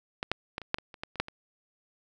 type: clicks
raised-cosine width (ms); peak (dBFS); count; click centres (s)
0.3; -15 / -10 / -17 / -26 / -9 / -23 / -29 / -19 / -28 / -10 / -25; 11; 0.229 / 0.316 / 0.581 / 0.617 / 0.744 / 0.785 / 0.942 / 1.035 / 1.157 / 1.2 / 1.284
effects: none